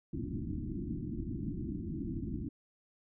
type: low-pass noise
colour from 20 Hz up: white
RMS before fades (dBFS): -38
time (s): 0.13-2.49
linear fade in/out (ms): 5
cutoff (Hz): 340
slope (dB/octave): 96
effects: none